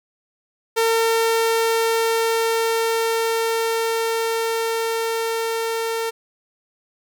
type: tone with level ramp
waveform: sawtooth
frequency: 454.2 Hz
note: A#4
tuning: 45 cents flat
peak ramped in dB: -12 to -18 dBFS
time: 0.76-6.11 s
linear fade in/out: 20 ms
effects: none